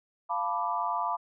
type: chord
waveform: sine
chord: B half-diminished seventh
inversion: second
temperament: equal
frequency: 698.5 / 880 / 987.8 / 1174.7 Hz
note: F5 / A5 / B5 / D6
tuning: 0 / 0 / 0 / 0 cents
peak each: -34 / -34 / -31 / -33 dBFS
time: 0.29-1.17 s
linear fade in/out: 20 ms
effects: none